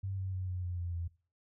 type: tone with pitch steps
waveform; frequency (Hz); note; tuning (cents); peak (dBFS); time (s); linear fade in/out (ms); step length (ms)
sine; 96.8 / 94.75 / 92.75 / 90.79 / 88.87 / 86.99 / 85.15; G2 / F#2 / F#2 / F#2 / F2 / F2 / F2; -21 / +42 / +5 / -32 / +31 / -6 / -43; -34; 0.03-1.08; 10; 150
effects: noise-tail reverb RT60 0.4 s tail -21 dB re dry